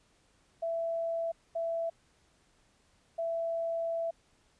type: tone bursts at uneven times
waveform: sine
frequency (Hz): 665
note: E5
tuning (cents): +15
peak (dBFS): -30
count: 3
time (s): 0.62-1.32 / 1.55-1.9 / 3.18-4.11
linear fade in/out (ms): 10
effects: pink hiss -68 dBFS RMS until 4.59 s + resampled to 22050 Hz